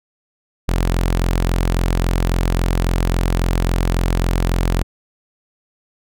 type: tone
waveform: sawtooth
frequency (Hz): 43.65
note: F1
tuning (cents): 0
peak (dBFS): -11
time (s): 0.68-4.83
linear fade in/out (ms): 10
effects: none